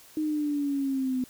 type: linear sweep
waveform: sine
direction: down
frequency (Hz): 311.1 to 252.1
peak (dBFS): -25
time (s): 0.17-1.24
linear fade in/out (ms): 2
effects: white hiss -53 dBFS RMS until 1.29 s